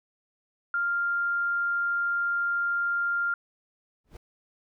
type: tone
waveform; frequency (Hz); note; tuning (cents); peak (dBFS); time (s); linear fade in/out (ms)
sine; 1396.9; F6; 0; -24; 0.74-3.34; 2
type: noise with exponential growth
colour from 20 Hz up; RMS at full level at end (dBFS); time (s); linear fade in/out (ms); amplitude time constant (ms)
brown; -39; 4.04-4.17; 5; 28
effects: none